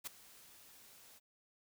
white noise with ADSR envelope, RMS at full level -40 dBFS, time 0.04-1.2 s, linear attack 29 ms, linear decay 8 ms, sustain -20 dB, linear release 30 ms, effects none

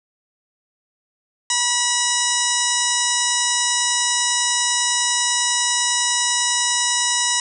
harmonic tone with a mistuned harmonic, 970 Hz, B5, 31 cents flat, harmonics 1 / 2 / 3 / 4 / 5 / 6 / 7 / 8 / 9, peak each -26 / -26 / -26 / -26 / -26 / -26 / -26 / -26 / -26 dBFS, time 1.5-7.4 s, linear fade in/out 2 ms, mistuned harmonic 5, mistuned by +120 cents, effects none

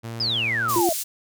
sawtooth tone with vibrato, 114.4 Hz, A#2, 32 cents flat, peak -27 dBFS, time 0.03-0.81 s, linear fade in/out 20 ms, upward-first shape sine, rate 2 Hz, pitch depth 11 cents each way
sine exponential sweep, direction down, 5190 to 619 Hz, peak -21 dBFS, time 0.2-0.93 s, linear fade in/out 5 ms
pink high-pass noise, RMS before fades -28 dBFS, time 0.68-1.04 s, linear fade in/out 20 ms, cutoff 6200 Hz, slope 12 dB/octave
sine tone, 346.2 Hz, F4, 15 cents flat, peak -19 dBFS, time 0.76-0.89 s, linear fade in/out 0 ms
effects none

